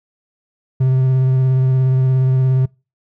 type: tone with vibrato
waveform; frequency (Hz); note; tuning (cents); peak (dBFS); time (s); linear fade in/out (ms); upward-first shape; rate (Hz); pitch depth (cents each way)
triangle; 130.4; C3; -5; -9; 0.8-2.66; 10; sine; 17; 17
effects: noise-tail reverb RT60 0.3 s tail -26 dB re dry